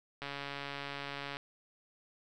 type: click train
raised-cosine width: 0.3 ms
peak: -24 dBFS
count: 163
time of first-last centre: 0.22-1.369 s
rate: 141 Hz
effects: none